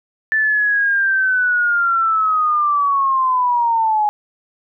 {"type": "linear sweep", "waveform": "sine", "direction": "down", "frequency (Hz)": [1764, 830.6], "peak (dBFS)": -13, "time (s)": [0.32, 4.09], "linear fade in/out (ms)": 0, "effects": []}